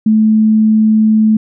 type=tone; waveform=sine; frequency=217.4 Hz; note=A3; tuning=21 cents flat; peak=-6 dBFS; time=0.06-1.37 s; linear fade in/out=5 ms; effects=none